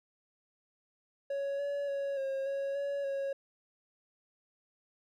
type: tone with pitch steps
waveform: triangle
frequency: 557 / 568 / 557 / 540 / 552 / 563 / 550 Hz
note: C#5 / C#5 / C#5 / C#5 / C#5 / C#5 / C#5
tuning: +8 / +42 / +8 / -45 / -7 / +27 / -14 cents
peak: -30 dBFS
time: 1.3-3.33 s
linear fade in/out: 5 ms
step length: 290 ms
effects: none